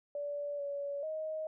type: tone with pitch steps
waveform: sine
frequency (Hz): 578 / 567 / 627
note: D5 / C#5 / D#5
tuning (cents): -28 / +39 / +13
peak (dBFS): -35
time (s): 0.15-1.47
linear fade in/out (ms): 2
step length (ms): 440
effects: none